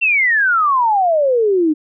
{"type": "exponential sweep", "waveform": "sine", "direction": "down", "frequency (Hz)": [2753, 296.2], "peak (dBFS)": -11, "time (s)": [0.01, 1.74], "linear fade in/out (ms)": 20, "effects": []}